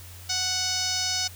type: tone with low-pass filter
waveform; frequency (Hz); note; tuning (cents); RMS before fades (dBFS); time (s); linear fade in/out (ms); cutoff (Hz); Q
5% pulse; 740; F#5; 0; -27; 0.29-1.28; 10; 5500; 3.4
effects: added 90 Hz sine -43 dBFS peak until 1.35 s + white hiss -47 dBFS RMS until 1.35 s